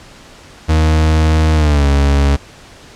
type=tone with pitch glide; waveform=40% pulse; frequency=78.5 to 70.34 Hz; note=D#2 to C#2; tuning=+16 to +26 cents; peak=-8 dBFS; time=0.68-2.37 s; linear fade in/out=20 ms; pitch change=-190 cents; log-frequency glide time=1.54-1.86 s; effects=pink hiss -39 dBFS RMS until 2.95 s + low-pass 7000 Hz 12 dB/octave